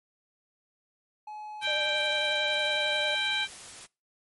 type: tone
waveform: triangle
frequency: 849 Hz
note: G#5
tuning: 38 cents sharp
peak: -36 dBFS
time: 1.27-3.45 s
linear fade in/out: 5 ms
type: noise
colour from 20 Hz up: white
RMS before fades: -45 dBFS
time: 1.61-3.87 s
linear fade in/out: 20 ms
type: harmonic tone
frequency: 784 Hz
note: G5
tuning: in tune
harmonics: 2 / 3 / 4 / 5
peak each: -32 / -32 / -32 / -32 dBFS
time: 1.61-3.48 s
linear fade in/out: 50 ms
type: tone with vibrato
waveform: sine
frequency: 600 Hz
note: D5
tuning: 37 cents sharp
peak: -32 dBFS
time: 1.67-3.15 s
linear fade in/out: 5 ms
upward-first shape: triangle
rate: 11 Hz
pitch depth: 38 cents each way
effects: noise-tail reverb RT60 0.3 s tail -25 dB re dry + MP3 48 kbps